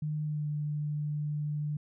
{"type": "tone with pitch glide", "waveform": "sine", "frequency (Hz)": [151.9, 148.95], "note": ["D#3", "D3"], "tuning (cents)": [-41, 25], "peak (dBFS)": -30, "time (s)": [0.02, 1.77], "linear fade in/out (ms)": 5, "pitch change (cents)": -34, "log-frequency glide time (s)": [0.24, 0.46], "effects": []}